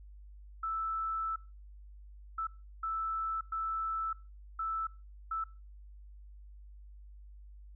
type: tone bursts at uneven times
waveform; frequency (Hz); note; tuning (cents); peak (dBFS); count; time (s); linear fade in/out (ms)
sine; 1318.5; E6; 0; -32; 6; 0.63-1.36 / 2.38-2.47 / 2.83-3.41 / 3.52-4.13 / 4.59-4.87 / 5.31-5.44; 5
effects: noise-tail reverb RT60 0.3 s tail -21 dB re dry + added 50 Hz sine -49 dBFS peak until 7.75 s

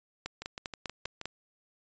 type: two click trains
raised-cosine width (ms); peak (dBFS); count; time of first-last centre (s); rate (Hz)
0.2; -22 / -18; 6 / 6; 0.42-1.214 / 0.26-1.256; 6.3 / 5.02
effects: resampled to 16000 Hz

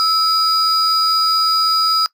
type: tone pair together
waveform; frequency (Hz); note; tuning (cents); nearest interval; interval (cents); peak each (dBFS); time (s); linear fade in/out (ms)
triangle; 1303 / 4908; E6 / D#8; -20 / -25; octave + major seventh; 2295; -13; 0-2.06; 0
effects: noise-tail reverb RT60 0.1 s tail -21 dB re dry + tanh soft clip ceiling -7 dBFS

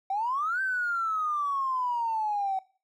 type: exponential two-way sweep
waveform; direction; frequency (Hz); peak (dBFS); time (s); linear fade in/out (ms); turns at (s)
triangle; up then down; 755 to 1568 to 755; -22; 0.1-2.59; 5; 0.61
effects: noise-tail reverb RT60 0.4 s tail -25 dB re dry + tanh soft clip ceiling -24 dBFS

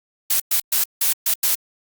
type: noise bursts at uneven times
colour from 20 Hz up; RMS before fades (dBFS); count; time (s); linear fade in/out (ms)
blue; -18; 6; 0.3-0.4 / 0.51-0.6 / 0.72-0.84 / 1.01-1.13 / 1.26-1.34 / 1.43-1.55; 5
effects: Opus 48 kbps

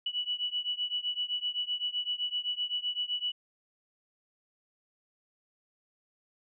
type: beating tone pair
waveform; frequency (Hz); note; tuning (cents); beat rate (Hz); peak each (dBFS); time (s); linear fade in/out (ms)
sine; 2947 / 2954.8; F#7 / F#7; -8 / -3; 7.8; -33 / -34; 0.06-3.32; 5
effects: none

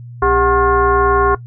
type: tone with frequency modulation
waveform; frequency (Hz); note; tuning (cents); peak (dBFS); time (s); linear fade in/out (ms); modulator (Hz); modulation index
sine; 740; F#5; 0; -10; 0.22-1.35; 5; 339; 1.8
effects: noise-tail reverb RT60 0.1 s tail -18 dB re dry + added 120 Hz sine -30 dBFS peak until 1.46 s

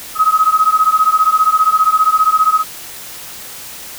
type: beating tone pair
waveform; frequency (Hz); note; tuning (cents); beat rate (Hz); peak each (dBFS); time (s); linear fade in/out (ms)
sine; 1263 / 1278; D#6 / D#6; +26 / +46; 15; -12; 0.15-2.64; 50
effects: white hiss -31 dBFS RMS until 3.98 s

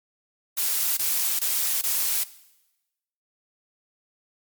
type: noise bursts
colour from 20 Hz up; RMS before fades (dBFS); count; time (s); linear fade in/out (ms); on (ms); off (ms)
blue; -24; 4; 0.57-2.236; 5; 400; 22
effects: noise-tail reverb RT60 1.0 s tail -18 dB re dry + MP3 96 kbps

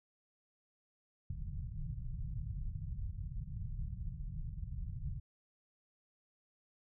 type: low-pass noise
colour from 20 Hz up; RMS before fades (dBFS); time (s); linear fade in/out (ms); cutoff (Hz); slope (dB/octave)
pink; -41; 1.3-5.2; 5; 160; 48
effects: none

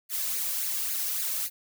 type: noise with flanger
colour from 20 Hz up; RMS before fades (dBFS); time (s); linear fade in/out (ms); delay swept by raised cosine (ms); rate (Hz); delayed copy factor
blue; -30; 0.09-1.5; 50; 0.44 to 1.84; 3.6; +0.65
effects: none

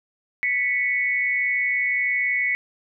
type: tone pair together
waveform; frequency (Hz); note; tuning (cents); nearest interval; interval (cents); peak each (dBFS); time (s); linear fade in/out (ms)
sine; 1975.5 / 2217; B6 / C#7; 0 / 0; major second; 200; -23 / -22; 0.43-2.55; 0
effects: none

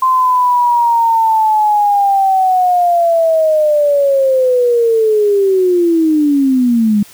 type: linear sweep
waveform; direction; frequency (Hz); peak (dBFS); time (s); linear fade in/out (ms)
sine; down; 1043 to 201.3; -8; 0.02-7.03; 5
effects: white hiss -40 dBFS RMS until 7.13 s

